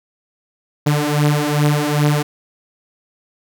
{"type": "beating tone pair", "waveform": "sawtooth", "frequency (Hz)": [146.83, 149.33], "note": ["D3", "D3"], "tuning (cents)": [0, 29], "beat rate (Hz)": 2.5, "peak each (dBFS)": [-13, -13], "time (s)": [0.86, 2.23], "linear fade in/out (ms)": 10, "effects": []}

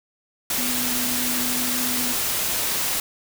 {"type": "tone in noise", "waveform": "sine", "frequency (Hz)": 247.7, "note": "B3", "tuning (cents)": 5, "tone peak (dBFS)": -29, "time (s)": [0.58, 2.13], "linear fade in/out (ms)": 2, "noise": "white", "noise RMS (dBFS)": -24, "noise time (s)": [0.5, 3], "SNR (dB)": -8, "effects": []}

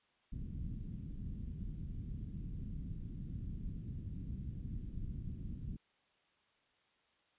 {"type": "low-pass noise", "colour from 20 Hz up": "pink", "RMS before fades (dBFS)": -43, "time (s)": [0.32, 5.77], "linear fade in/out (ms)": 10, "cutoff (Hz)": 220, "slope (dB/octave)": 24, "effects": ["white hiss -74 dBFS RMS until 7.38 s", "resampled to 8000 Hz"]}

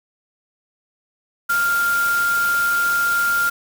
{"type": "tone in noise", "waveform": "sine", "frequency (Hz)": 1396.9, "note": "F6", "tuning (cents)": 0, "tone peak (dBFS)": -16, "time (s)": [1.49, 3.5], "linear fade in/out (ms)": 10, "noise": "white", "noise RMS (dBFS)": -29, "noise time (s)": [1.49, 3.5], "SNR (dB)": 10, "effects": []}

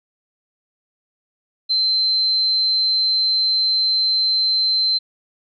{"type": "tone", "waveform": "sine", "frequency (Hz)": 4100, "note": "C8", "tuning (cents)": -36, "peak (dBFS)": -15, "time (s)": [1.69, 4.99], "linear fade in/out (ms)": 20, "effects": []}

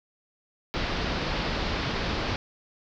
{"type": "low-pass noise", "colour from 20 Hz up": "pink", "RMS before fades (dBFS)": -29, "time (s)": [0.74, 2.36], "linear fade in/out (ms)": 0, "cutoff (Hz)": 5100, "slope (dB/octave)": 48, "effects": []}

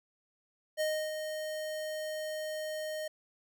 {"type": "tone with ADSR envelope", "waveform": "square", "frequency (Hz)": 619, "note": "D#5", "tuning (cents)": -9, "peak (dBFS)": -29, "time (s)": [0.77, 3.08], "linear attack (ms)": 36, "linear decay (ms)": 300, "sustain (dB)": -7, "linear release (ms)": 6, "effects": []}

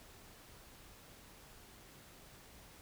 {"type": "silence", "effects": ["pink hiss -58 dBFS RMS until 2.81 s"]}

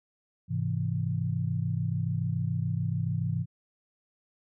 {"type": "chord", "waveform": "sine", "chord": "Ab augmented", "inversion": "none", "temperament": "equal", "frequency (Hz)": [103.83, 130.81, 164.81], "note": ["Ab2", "C3", "E3"], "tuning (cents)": [0, 0, 0], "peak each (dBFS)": -31, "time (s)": [0.48, 3.46], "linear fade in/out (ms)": 50, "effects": []}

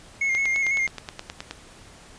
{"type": "tone with vibrato", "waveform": "triangle", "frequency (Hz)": 2154, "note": "C7", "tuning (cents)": 50, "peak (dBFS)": -19, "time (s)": [0.21, 0.87], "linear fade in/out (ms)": 5, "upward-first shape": "square", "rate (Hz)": 6, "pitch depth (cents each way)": 29}
{"type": "click train", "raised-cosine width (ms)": 0.2, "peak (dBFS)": -15, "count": 12, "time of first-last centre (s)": [0.35, 1.51], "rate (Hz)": 9.48}
{"effects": ["pink hiss -48 dBFS RMS until 2.18 s", "resampled to 22050 Hz"]}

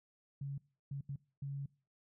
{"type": "tone bursts at uneven times", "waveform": "sine", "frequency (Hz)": 139.4, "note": "C#3", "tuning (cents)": 10, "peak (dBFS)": -38, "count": 4, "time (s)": [[0.41, 0.58], [0.91, 1.01], [1.09, 1.16], [1.42, 1.66]], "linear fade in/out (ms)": 5, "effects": ["noise-tail reverb RT60 0.4 s tail -23 dB re dry"]}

